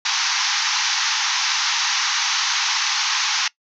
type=band-pass noise; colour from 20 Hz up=white; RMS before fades=-21 dBFS; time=0.05-3.48 s; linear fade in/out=5 ms; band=800 to 6400 Hz; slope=96 dB/octave; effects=noise-tail reverb RT60 0.1 s tail -21 dB re dry